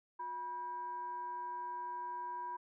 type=tone with frequency modulation; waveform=sine; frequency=974 Hz; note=B5; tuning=24 cents flat; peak=-39 dBFS; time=0.19-2.57 s; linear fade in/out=10 ms; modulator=614 Hz; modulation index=0.3; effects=none